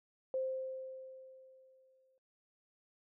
sine tone with exponential decay, 523.3 Hz, C5, in tune, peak -32 dBFS, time 0.34-2.18 s, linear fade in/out 1 ms, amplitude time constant 400 ms, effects noise-tail reverb RT60 0.3 s tail -21 dB re dry

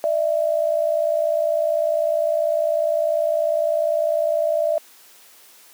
sine tone pair together, 599.3 / 659.3 Hz, D5 / E5, +35 / 0 cents, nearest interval major second, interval 165 cents, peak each -20 dBFS, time 0.04-4.78 s, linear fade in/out 0 ms, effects white hiss -49 dBFS RMS until 5.73 s + high-pass 300 Hz 12 dB/octave

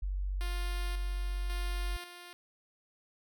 sine tone, 47.57 Hz, F#1, 49 cents sharp, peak -31 dBFS, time 0.02-1.97 s, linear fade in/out 10 ms
5% pulse tone with tremolo, 352 Hz, F4, 14 cents sharp, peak -30 dBFS, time 0.41-2.33 s, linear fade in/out 0 ms, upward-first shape square, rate 0.92 Hz, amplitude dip 50%
effects none

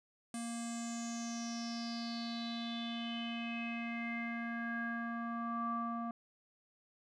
square tone with low-pass filter sweep, 233.1 Hz, A#3, in tune, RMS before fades -40 dBFS, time 0.34-6.11 s, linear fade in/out 2 ms, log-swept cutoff 8900 to 1000 Hz, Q 7.6, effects none

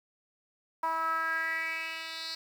10% pulse tone with band-pass filter sweep, 324.6 Hz, E4, 27 cents flat, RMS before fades -33 dBFS, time 0.83-2.35 s, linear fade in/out 5 ms, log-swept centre 1000 to 4300 Hz, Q 5, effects 9-bit

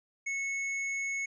square tone, 2198 Hz, C#7, 15 cents flat, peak -32 dBFS, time 0.26-1.26 s, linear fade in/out 10 ms, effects resampled to 16000 Hz

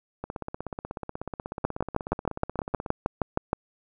two click trains, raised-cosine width 1 ms, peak -9 / -19 dBFS, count 13 / 44, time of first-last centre 1.65-3.531 / 0.24-2.862 s, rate 6.38 / 16.4 Hz, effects none

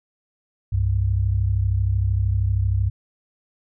sine tone pair together, 65.41 / 98.37 Hz, C2 / G2, 0 / +7 cents, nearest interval perfect fifth, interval 707 cents, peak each -22 / -19 dBFS, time 0.72-2.9 s, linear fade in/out 10 ms, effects none

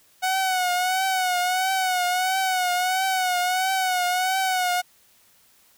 sawtooth tone with vibrato, 740 Hz, F#5, in tune, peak -17 dBFS, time 0.22-4.82 s, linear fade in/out 20 ms, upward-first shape triangle, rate 1.5 Hz, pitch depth 68 cents each way, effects white hiss -58 dBFS RMS until 5.77 s

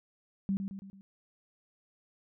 sine tone with echo, 195 Hz, G3, 9 cents flat, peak -27 dBFS, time 0.49-0.57 s, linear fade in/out 0 ms, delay 110 ms, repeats 4, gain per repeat -6 dB, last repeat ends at 1.01 s, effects none

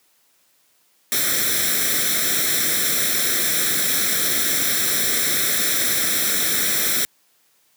white noise with comb filter, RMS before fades -20 dBFS, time 1.12-7.05 s, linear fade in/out 0 ms, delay 0.53 ms, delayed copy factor +0.8, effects white hiss -61 dBFS RMS until 7.76 s + high-pass 150 Hz 12 dB/octave

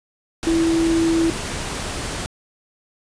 sine tone in noise, 329.6 Hz, E4, in tune, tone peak -15 dBFS, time 0.47-1.3 s, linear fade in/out 0 ms, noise pink, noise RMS -27 dBFS, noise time 0.43-2.26 s, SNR +9 dB, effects resampled to 22050 Hz

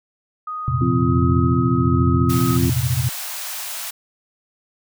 sine tone with pitch glide, 1244.5 to 1266.3 Hz, D#6 to D#6, 0 to +30 cents, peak -25 dBFS, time 0.47-2.57 s, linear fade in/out 5 ms, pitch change +30 cents, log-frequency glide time 0.66-1.21 s
sine chord, F suspended fourth, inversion none, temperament equal, 87.31 / 116.54 / 130.81 Hz, F2 / Bb2 / C3, 0 / 0 / 0 cents, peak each -25 / -22 / -20 dBFS, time 0.68-3.09 s, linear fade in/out 0 ms
harmonic tone, 86 Hz, F2, 26 cents flat, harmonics 1 / 2 / 3 / 4, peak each -23 / -23 / -20 / -24 dBFS, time 0.81-2.7 s, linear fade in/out 5 ms
white high-pass noise, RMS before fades -29 dBFS, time 2.29-3.91 s, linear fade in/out 10 ms, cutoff 610 Hz, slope 48 dB/octave
effects none

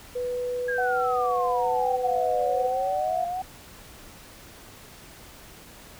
sine tone with pitch glide, 493.9 to 500.8 Hz, B4 to B4, 0 to +24 cents, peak -26 dBFS, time 0.15-2.67 s, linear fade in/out 10 ms, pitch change +24 cents, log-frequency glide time 1.14-1.93 s
sine exponential two-way sweep, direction down then up, 1652 to 505 to 759 Hz, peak -27 dBFS, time 0.68-3.42 s, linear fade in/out 5 ms, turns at 2.68 s
sine tone with vibrato, 740 Hz, F#5, in tune, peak -25 dBFS, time 0.78-3.25 s, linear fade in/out 5 ms, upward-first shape sine, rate 1.1 Hz, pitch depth 43 cents each way
effects pink hiss -47 dBFS RMS until 5.99 s

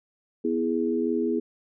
sine chord, E major, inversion second, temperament equal, 246.9 / 329.6 / 415.3 Hz, B3 / E4 / G#4, 0 / 0 / 0 cents, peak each -27 dBFS, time 0.44-1.4 s, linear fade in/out 10 ms, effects none

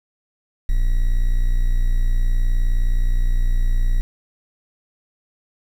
triangle tone, 29.7 Hz, A#0, 33 cents sharp, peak -12 dBFS, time 0.69-4.01 s, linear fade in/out 0 ms, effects 7-bit

